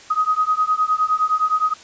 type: beating tone pair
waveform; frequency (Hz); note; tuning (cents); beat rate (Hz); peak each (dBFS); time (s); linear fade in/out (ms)
sine; 1252 / 1261.7; D#6 / D#6; +10 / +24; 9.7; -19; 0.1-1.74; 10
effects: white hiss -43 dBFS RMS until 1.83 s + resampled to 16000 Hz